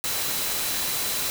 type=tone in noise; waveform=sine; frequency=4000 Hz; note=B7; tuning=21 cents sharp; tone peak=-36 dBFS; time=0.04-1.3 s; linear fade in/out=0 ms; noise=white; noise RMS=-27 dBFS; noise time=0.04-1.3 s; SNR=-12 dB; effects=none